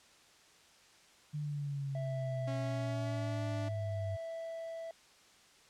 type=exponential sweep; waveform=sine; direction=down; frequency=150.4 to 97.3 Hz; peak=-35 dBFS; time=1.33-4.17 s; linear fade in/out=20 ms
type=tone with tremolo; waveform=triangle; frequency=659.3 Hz; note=E5; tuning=in tune; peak=-37 dBFS; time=1.95-4.91 s; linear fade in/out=2 ms; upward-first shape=triangle; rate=0.52 Hz; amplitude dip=30%
type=tone with pitch glide; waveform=sawtooth; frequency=274.1 to 292.1 Hz; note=C#4 to D4; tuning=-19 to -9 cents; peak=-37 dBFS; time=2.47-3.69 s; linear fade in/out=10 ms; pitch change=+110 cents; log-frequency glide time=2.57-3.46 s
effects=white hiss -62 dBFS RMS until 5.69 s + low-pass 7000 Hz 12 dB/octave